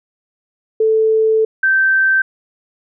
sine tone pair in turn, 440 / 1555.4 Hz, A4 / G6, 0 / -14 cents, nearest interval octave + minor seventh, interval 2186 cents, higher second, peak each -10 dBFS, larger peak neither, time 0.8-1.45 / 1.63-2.22 s, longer first, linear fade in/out 5 ms, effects none

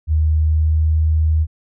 sine tone with pitch glide, 77.78 to 78.64 Hz, D#2 to D#2, 0 to +19 cents, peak -12 dBFS, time 0.07-1.47 s, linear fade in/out 50 ms, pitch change +19 cents, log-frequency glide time 0.34-0.96 s, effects none

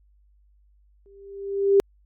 sine tone with exponential growth, 396.4 Hz, G4, 19 cents sharp, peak -11 dBFS, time 1.06-1.8 s, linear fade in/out 0 ms, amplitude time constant 160 ms, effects added 50 Hz sine -56 dBFS peak until 2.05 s + AAC 48 kbps

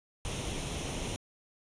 pink noise with comb filter, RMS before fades -36 dBFS, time 0.25-1.16 s, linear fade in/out 0 ms, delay 0.32 ms, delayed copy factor +0.55, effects resampled to 22050 Hz

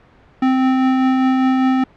square tone with tremolo, 260.6 Hz, C4, 7 cents flat, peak -12 dBFS, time 0.42-1.84 s, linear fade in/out 5 ms, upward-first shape triangle, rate 5 Hz, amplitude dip 25%, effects pink hiss -49 dBFS RMS until 1.96 s + low-pass 2000 Hz 12 dB/octave

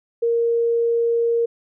sine tone, 466.2 Hz, A#4, in tune, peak -16 dBFS, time 0.22-1.46 s, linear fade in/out 10 ms, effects none

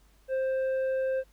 triangle tone with tanh clipping, 526 Hz, C5, 9 cents sharp, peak -27 dBFS, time 0.28-1.24 s, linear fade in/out 50 ms, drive 10 dB, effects added 50 Hz sine -59 dBFS peak until 1.32 s + pink hiss -66 dBFS RMS until 1.32 s

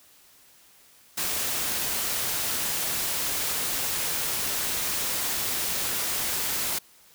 white noise, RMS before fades -28 dBFS, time 1.17-6.79 s, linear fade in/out 10 ms, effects white hiss -56 dBFS RMS until 7.14 s

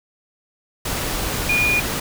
sine tone in noise, 2439 Hz, D#7, 35 cents flat, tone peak -16 dBFS, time 1.49-1.8 s, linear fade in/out 5 ms, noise pink, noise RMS -24 dBFS, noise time 0.85-2 s, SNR +5 dB, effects none

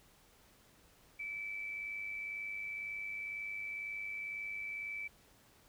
sine tone with amplitude modulation, 2312 Hz, D7, 28 cents flat, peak -37 dBFS, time 1.19-5.08 s, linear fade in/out 10 ms, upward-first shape sine, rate 102 Hz, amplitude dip 45%, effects pink hiss -65 dBFS RMS until 5.68 s

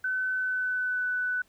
sine tone with pitch glide, 1516 to 1493.4 Hz, F#6 to F#6, +42 to +16 cents, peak -26 dBFS, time 0.04-1.42 s, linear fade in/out 5 ms, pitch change -26 cents, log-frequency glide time 0.33-1.07 s, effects pink hiss -65 dBFS RMS until 1.48 s

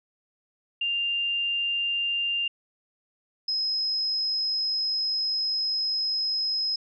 sine tone pair in turn, 2794 / 5115 Hz, F7 / D#8, 0 / +47 cents, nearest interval minor seventh, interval 1047 cents, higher second, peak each -24 dBFS, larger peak neither, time 0.81-2.48 / 3.48-6.76 s, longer second, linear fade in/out 5 ms, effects none

